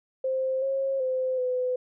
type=tone with pitch steps; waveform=sine; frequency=524 / 540 / 516 / 504 Hz; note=C5 / C#5 / C5 / B4; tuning=+2 / -45 / -24 / +35 cents; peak=-24 dBFS; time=0.24-1.76 s; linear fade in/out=5 ms; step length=380 ms; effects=none